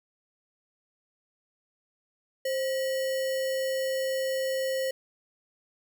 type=tone with sample-and-hold; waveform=sine; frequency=528 Hz; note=C5; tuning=16 cents sharp; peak=-26 dBFS; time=2.45-4.91 s; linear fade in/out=5 ms; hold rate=2450 Hz; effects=none